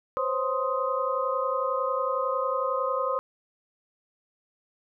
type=tone cluster; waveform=sine; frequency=512 / 543 / 1045 / 1251 Hz; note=C5 / C#5 / C6 / D#6; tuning=-38 / -36 / -2 / +9 cents; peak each=-30 dBFS; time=0.17-3.19 s; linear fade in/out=0 ms; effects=none